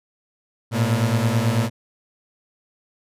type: beating tone pair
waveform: 30% pulse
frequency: 110 / 119.1 Hz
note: A2 / A#2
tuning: 0 / +38 cents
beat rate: 9.1 Hz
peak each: -18 dBFS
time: 0.71-1.7 s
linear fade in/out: 50 ms
effects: resampled to 32000 Hz